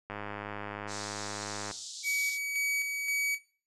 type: click train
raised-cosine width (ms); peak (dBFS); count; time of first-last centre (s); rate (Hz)
0.5; -23; 167; 0.1-1.712; 103
type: band-pass noise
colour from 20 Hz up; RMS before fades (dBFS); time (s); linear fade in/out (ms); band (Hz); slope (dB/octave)
white; -43; 0.87-2.39; 50; 3600 to 7700; 48
type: tone with tremolo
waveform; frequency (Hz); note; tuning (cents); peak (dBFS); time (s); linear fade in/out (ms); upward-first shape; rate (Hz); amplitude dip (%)
45% pulse; 2270; C#7; +41; -28; 2.03-3.39; 50; square; 1.9; 40
effects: noise-tail reverb RT60 0.4 s tail -17 dB re dry + resampled to 32000 Hz